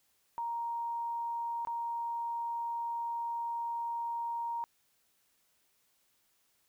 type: tone with dropouts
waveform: sine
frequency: 935 Hz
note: A#5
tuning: 5 cents sharp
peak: -33 dBFS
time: 0.38-4.64 s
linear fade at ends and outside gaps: 0 ms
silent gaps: 1.65-1.672 s
effects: white hiss -73 dBFS RMS until 6.68 s